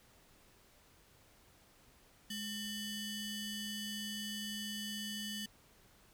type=ring-modulated tone; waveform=sawtooth; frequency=1599 Hz; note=G6; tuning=34 cents sharp; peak=-33 dBFS; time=2.3-5.46 s; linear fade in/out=5 ms; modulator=1390 Hz; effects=pink hiss -65 dBFS RMS until 6.13 s